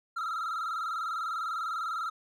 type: tone with vibrato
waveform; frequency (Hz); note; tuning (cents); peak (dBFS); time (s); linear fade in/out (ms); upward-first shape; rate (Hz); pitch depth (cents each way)
triangle; 1315; E6; -5; -29; 0.16-2.1; 10; square; 20; 71
effects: none